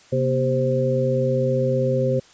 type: harmonic tone with a mistuned harmonic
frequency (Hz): 130.81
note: C3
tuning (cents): 0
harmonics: 1 / 2 / 3 / 4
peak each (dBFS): -22 / -27 / -26 / -21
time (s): 0.12-2.2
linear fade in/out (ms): 10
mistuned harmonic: 2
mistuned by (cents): -140
effects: white hiss -51 dBFS RMS until 2.33 s + resampled to 16000 Hz